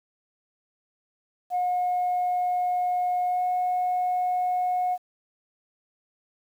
sine tone with pitch glide, 721 to 726.4 Hz, F#5 to F#5, -45 to -32 cents, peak -21 dBFS, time 1.5-4.98 s, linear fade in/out 50 ms, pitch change +13 cents, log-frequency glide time 3.26-3.42 s, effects tanh soft clip ceiling -19 dBFS + 9-bit

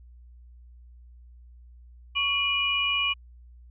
sine tone cluster, 1121 / 2427 / 2920 Hz, C#6 / D#7 / F#7, +19 / -44 / -24 cents, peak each -32 / -26 / -26 dBFS, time 2.15-3.14 s, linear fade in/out 20 ms, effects added 60 Hz sine -47 dBFS peak until 3.7 s

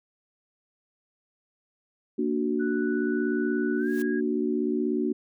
sine chord, Bb augmented, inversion none, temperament equal, 233.1 / 293.7 / 370 Hz, Bb3 / D4 / F#4, 0 / 0 / 0 cents, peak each -28 dBFS, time 2.18-5.13 s, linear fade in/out 10 ms
sine tone with pitch glide, 1480 to 1642.2 Hz, F#6 to G#6, 0 to -20 cents, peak -35 dBFS, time 2.59-4.21 s, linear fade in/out 20 ms, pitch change +180 cents, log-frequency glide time 3.78-3.9 s
white noise with exponential growth, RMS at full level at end -42 dBFS, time 3.74-4.02 s, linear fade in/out 0 ms, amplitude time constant 60 ms
effects none

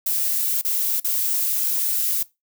violet noise with dropouts, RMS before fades -22 dBFS, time 0.06-2.23 s, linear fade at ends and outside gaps 5 ms, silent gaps 0.614-0.648 / 1-1.044 s, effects noise-tail reverb RT60 0.2 s tail -19 dB re dry

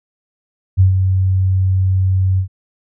sine tone with ADSR envelope, 94.2 Hz, F#2, 32 cents sharp, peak -5 dBFS, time 0.77-2.48 s, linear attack 33 ms, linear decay 120 ms, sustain -6 dB, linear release 96 ms, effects none

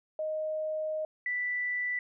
sine tone pair in turn, 622.3 / 1975.7 Hz, D#5 / B6, 0 / 0 cents, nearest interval octave + minor sixth, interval 2000 cents, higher second, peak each -30 / -29 dBFS, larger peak second, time 0.19-1.05 / 1.26-1.99 s, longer first, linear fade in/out 2 ms, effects none

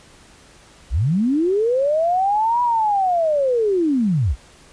sine linear two-way sweep, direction up then down, 46.25 to 982 to 46.25 Hz, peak -15 dBFS, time 0.9-4.36 s, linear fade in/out 50 ms, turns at 2.62 s, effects pink hiss -48 dBFS RMS until 4.72 s + resampled to 22050 Hz

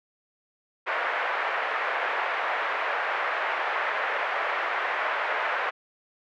white band-pass noise, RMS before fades -28 dBFS, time 0.86-5.71 s, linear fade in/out 20 ms, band 530 to 2000 Hz, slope 24 dB/octave, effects none

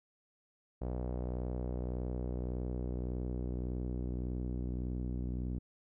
sawtooth tone with low-pass filter sweep, 61.74 Hz, B1, in tune, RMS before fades -37 dBFS, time 0.81-5.59 s, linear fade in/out 10 ms, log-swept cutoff 620 to 270 Hz, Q 1.5, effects none

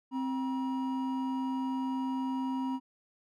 triangle tone pair together, 262 / 957 Hz, C4 / A#5, +2 / +45 cents, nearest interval octave + minor seventh, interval 2243 cents, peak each -29 / -36 dBFS, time 0.11-2.8 s, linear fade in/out 50 ms, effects none

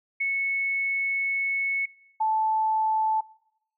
sine tone pair in turn, 2204 / 874.7 Hz, C#7 / A5, -11 / -10 cents, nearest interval octave + major third, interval 1599 cents, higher first, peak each -23 / -21 dBFS, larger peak second, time 0.2-1.86 / 2.2-3.21 s, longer first, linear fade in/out 10 ms, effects noise-tail reverb RT60 0.9 s tail -23 dB re dry

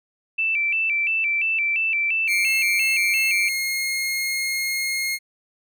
sine tone with vibrato, 2489 Hz, D#7, in tune, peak -19 dBFS, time 0.38-3.49 s, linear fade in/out 10 ms, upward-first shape square, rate 2.9 Hz, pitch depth 110 cents each way
sawtooth tone, 2146 Hz, C7, 43 cents sharp, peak -19 dBFS, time 2.27-5.19 s, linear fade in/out 50 ms
effects none

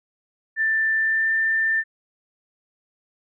sine tone with pitch glide, 1774 to 1787.4 Hz, A6 to A6, +14 to +27 cents, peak -18 dBFS, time 0.56-1.84 s, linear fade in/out 50 ms, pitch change +13 cents, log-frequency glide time 0.95-1.3 s, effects none

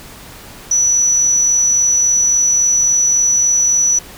sine tone with amplitude modulation, 5920 Hz, F#8, in tune, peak -8 dBFS, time 0.71-3.99 s, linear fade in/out 5 ms, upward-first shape sine, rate 43.6 Hz, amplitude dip 25%, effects tanh soft clip ceiling -5 dBFS + pink hiss -36 dBFS RMS until 4.17 s

